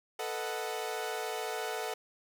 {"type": "chord", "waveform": "sawtooth", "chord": "B dominant seventh", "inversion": "third", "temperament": "equal", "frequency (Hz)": [440, 493.9, 622.3, 740], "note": ["A4", "B4", "D#5", "F#5"], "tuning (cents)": [0, 0, 0, 0], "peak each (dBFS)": [-34, -38, -39, -35], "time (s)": [0.19, 1.94], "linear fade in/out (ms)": 5, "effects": []}